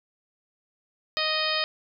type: harmonic tone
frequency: 622.3 Hz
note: D#5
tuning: in tune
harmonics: 1 / 2 / 3 / 4 / 5 / 6 / 7 / 8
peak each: -32 / -32 / -32 / -32 / -32 / -32 / -32 / -32 dBFS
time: 1.17-1.64 s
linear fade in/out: 0 ms
effects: none